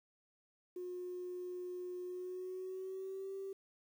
sine tone with pitch glide, 360.3 to 388.4 Hz, F#4 to G4, -46 to -16 cents, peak -40 dBFS, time 0.76-3.53 s, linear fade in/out 5 ms, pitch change +130 cents, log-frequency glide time 2.05-3.34 s, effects tanh soft clip ceiling -37 dBFS + 11-bit

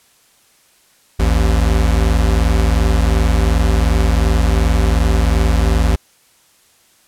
square tone pair together, 55.05 / 77.78 Hz, A1 / D#2, +2 / 0 cents, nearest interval tritone, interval 598 cents, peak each -13 / -17 dBFS, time 1.19-5.96 s, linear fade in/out 10 ms, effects white hiss -53 dBFS RMS until 7.07 s + low-pass 12000 Hz 12 dB/octave

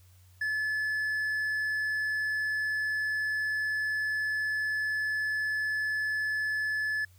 triangle tone, 1725 Hz, A6, 35 cents flat, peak -26 dBFS, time 0.41-7.05 s, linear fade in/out 5 ms, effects added 91 Hz sine -55 dBFS peak until 7.18 s + white hiss -65 dBFS RMS until 7.18 s

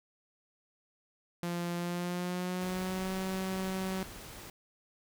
sawtooth tone with pitch glide, 173.2 to 188.88 Hz, F3 to F#3, -14 to +36 cents, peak -29 dBFS, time 1.43-4.03 s, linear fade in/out 0 ms, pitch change +150 cents, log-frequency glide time 1.76-3.13 s
pink noise, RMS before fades -47 dBFS, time 2.61-4.5 s, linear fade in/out 2 ms
effects none

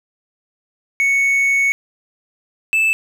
triangle tone pair in turn, 2217 / 2632 Hz, C#7 / E7, 0 / -3 cents, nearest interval minor third, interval 297 cents, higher second, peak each -11 dBFS, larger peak neither, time 1-1.72 / 2.73-2.93 s, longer first, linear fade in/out 0 ms, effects none

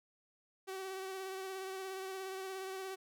sawtooth tone with vibrato, 381 Hz, G4, 49 cents flat, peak -37 dBFS, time 0.67-2.96 s, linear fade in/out 20 ms, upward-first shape sine, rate 17 Hz, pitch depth 24 cents each way, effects none

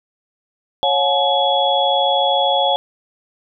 sine tone cluster, 553 / 720 / 853 / 3363 Hz, C#5 / F#5 / G#5 / G#7, -4 / -47 / +46 / +21 cents, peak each -19 dBFS, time 0.83-2.76 s, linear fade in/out 0 ms, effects none

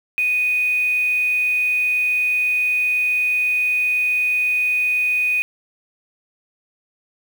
sine tone with quantisation, 2487 Hz, D#7, 1 cent flat, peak -16 dBFS, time 0.18-5.42 s, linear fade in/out 0 ms, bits 6, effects none

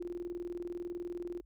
sine tone with tremolo, 349.2 Hz, F4, in tune, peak -35 dBFS, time 0-1.41 s, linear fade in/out 10 ms, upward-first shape square, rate 20 Hz, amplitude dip 65%, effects added 50 Hz sine -58 dBFS peak until 1.45 s

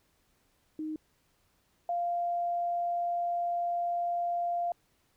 sine tone pair in turn, 310.6 / 695.5 Hz, D#4 / F5, -3 / -7 cents, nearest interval octave + major second, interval 1396 cents, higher second, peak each -33 / -28 dBFS, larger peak second, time 0.79-0.96 / 1.89-4.72 s, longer second, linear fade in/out 2 ms, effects pink hiss -71 dBFS RMS until 5.16 s

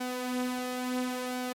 sawtooth tone with flanger, 251.1 Hz, B3, 29 cents sharp, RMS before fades -33 dBFS, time 0-1.53 s, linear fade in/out 10 ms, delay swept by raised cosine 1.3 to 5.6 ms, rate 0.72 Hz, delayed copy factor +0.5, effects MP3 64 kbps

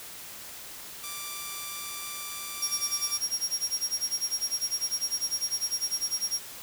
5% pulse tone, 1174.7 Hz, D6, in tune, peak -24 dBFS, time 1.03-3.18 s, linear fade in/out 10 ms
35% pulse tone with tremolo, 5600 Hz, F8, 4 cents sharp, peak -22 dBFS, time 2.62-6.4 s, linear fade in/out 5 ms, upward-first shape sine, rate 10 Hz, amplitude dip 95%
effects white hiss -43 dBFS RMS until 6.62 s

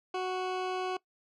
20% pulse tone, 370 Hz, F#4, in tune, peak -26 dBFS, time 0.14-0.97 s, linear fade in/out 5 ms, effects noise-tail reverb RT60 0.1 s tail -21 dB re dry + low-pass 4000 Hz 12 dB/octave

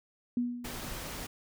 sine tone with exponential decay, 242.8 Hz, B3, 29 cents flat, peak -25 dBFS, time 0.37-1.02 s, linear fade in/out 2 ms, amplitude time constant 140 ms
pink noise, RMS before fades -40 dBFS, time 0.64-1.27 s, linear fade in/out 10 ms
effects none

